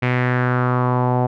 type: tone with low-pass filter sweep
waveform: sawtooth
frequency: 124.8 Hz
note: B2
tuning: 19 cents sharp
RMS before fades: -18 dBFS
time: 0.02-1.27 s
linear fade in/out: 10 ms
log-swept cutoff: 2300 to 770 Hz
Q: 3.3
effects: none